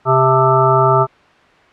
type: harmonic tone with a mistuned harmonic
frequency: 131.8 Hz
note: C3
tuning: 13 cents sharp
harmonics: 1 / 3 / 5 / 7 / 9 / 10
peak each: -16 / -16 / -16 / -16 / -16 / -16 dBFS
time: 0.05-1.07 s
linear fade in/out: 50 ms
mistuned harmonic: 7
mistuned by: -62 cents
effects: white hiss -47 dBFS RMS until 1.72 s + low-pass 2000 Hz 12 dB/octave